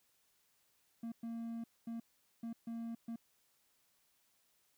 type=tone bursts at uneven times; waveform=triangle; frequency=230.3 Hz; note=A#3; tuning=21 cents flat; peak=-38 dBFS; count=6; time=1.03-1.12 / 1.23-1.64 / 1.87-2 / 2.43-2.53 / 2.67-2.95 / 3.08-3.16 s; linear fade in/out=5 ms; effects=white hiss -75 dBFS RMS until 4.77 s